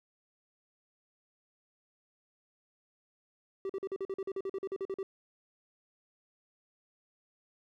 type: tone bursts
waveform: triangle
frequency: 387.2 Hz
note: G4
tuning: 21 cents flat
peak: -31 dBFS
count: 16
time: 3.65-5.03 s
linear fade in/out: 2 ms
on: 45 ms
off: 44 ms
effects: none